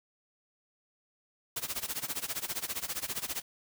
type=noise with tremolo; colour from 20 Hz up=white; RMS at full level=-33 dBFS; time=1.56-3.42 s; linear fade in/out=5 ms; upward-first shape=sine; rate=15 Hz; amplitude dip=90%; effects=none